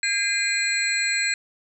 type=tone cluster; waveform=sine; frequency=1624 / 2069 / 2428 / 4161 / 7780 Hz; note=G#6 / C7 / D#7 / C8 / B8; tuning=-39 / -20 / -43 / -10 / -27 cents; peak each=-27 dBFS; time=0.03-1.34 s; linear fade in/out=2 ms; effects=tanh soft clip ceiling -9 dBFS